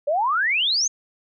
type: exponential sweep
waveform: sine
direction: up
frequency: 552 to 6650 Hz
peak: -18 dBFS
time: 0.07-0.88 s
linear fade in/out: 10 ms
effects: none